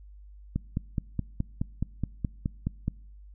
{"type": "click train", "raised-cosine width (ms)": 5, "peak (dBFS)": -15, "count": 12, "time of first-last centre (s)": [0.56, 2.881], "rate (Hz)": 4.74, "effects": ["noise-tail reverb RT60 0.7 s tail -25 dB re dry", "added 50 Hz sine -46 dBFS peak until 3.34 s"]}